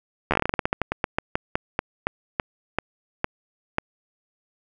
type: slowing click train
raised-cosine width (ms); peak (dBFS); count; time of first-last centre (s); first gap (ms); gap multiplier
0.5; -6; 25; 0.31-3.784; 12; 1.18
effects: none